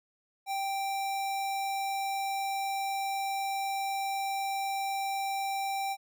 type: tone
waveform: square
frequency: 784 Hz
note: G5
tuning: in tune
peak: -31 dBFS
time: 0.46-5.97 s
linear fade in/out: 50 ms
effects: none